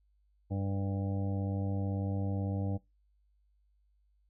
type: harmonic tone with a mistuned harmonic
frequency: 98 Hz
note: G2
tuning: in tune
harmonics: 1 / 2 / 3 / 5 / 6 / 7 / 8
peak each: -32 / -38 / -40 / -45 / -47 / -52 / -50 dBFS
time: 0.5-2.78 s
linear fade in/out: 20 ms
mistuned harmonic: 8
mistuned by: +29 cents
effects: noise-tail reverb RT60 0.2 s tail -21 dB re dry + added 50 Hz sine -67 dBFS peak until 4.29 s